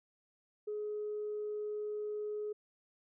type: tone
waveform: sine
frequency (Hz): 420.8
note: G#4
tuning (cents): +23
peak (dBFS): -35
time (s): 0.67-2.53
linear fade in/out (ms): 10
effects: tanh soft clip ceiling -31 dBFS